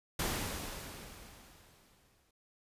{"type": "noise with exponential decay", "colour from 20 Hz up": "pink", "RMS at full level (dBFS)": -33, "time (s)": [0.19, 2.31], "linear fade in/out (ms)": 5, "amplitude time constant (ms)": 460, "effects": ["resampled to 32000 Hz"]}